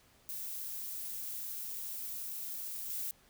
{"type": "noise with level steps", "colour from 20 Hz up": "violet", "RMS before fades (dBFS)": [-41, -38], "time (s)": [0.29, 3.11], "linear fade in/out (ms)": 0, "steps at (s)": 2.9, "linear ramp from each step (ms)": 2, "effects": ["pink hiss -65 dBFS RMS until 3.29 s"]}